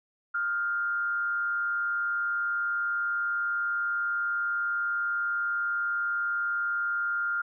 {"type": "tone with frequency modulation", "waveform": "sine", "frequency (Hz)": 1400, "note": "F6", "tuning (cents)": 4, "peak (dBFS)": -26, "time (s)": [0.34, 7.42], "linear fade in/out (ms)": 10, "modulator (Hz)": 140, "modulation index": 0.42, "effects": []}